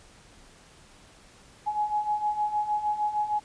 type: beating tone pair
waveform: sine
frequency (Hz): 836 / 842.5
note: G#5 / G#5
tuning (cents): +11 / +25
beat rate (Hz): 6.5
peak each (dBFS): -31 / -26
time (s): 1.66-3.4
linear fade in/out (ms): 20
effects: pink hiss -54 dBFS RMS until 3.44 s + resampled to 22050 Hz